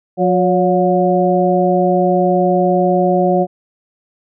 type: harmonic tone with a mistuned harmonic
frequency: 180 Hz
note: F#3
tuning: 47 cents flat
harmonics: 1 / 2 / 3 / 4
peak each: -16 / -16 / -16 / -16 dBFS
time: 0.17-3.47 s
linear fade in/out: 50 ms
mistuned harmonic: 3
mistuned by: +65 cents
effects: none